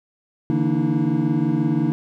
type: tone cluster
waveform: triangle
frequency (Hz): 144.9 / 162.1 / 232.6 / 295.4 / 321.3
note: D3 / E3 / A#3 / D4 / E4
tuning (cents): -23 / -29 / -4 / +10 / -44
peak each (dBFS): -22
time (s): 0.5-1.92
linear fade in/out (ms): 0
effects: none

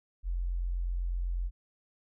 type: tone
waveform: sine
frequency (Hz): 44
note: F1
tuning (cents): +14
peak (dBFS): -29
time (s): 0.23-1.51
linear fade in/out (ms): 50
effects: none

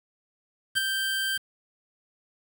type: tone with ADSR envelope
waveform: 25% pulse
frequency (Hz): 1568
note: G6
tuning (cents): 0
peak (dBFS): -16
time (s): 0.75-1.38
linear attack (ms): 25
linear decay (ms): 17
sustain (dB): -6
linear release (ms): 12
effects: 7-bit

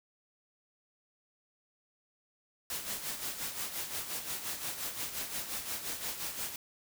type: noise with tremolo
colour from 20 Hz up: white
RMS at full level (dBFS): -36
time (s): 2.7-6.56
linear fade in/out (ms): 2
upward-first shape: sine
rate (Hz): 5.7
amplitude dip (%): 60
effects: none

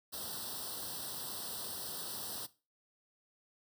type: noise with comb filter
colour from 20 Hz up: white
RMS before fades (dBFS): -42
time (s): 0.12-2.47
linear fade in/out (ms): 20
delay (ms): 0.22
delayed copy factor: +1
effects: noise-tail reverb RT60 0.3 s tail -17 dB re dry + high-pass 80 Hz 12 dB/octave

